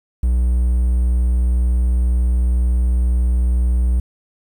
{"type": "tone", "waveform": "triangle", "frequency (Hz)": 61, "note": "B1", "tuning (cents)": -21, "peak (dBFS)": -11, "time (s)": [0.23, 4], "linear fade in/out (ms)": 5, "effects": ["8-bit"]}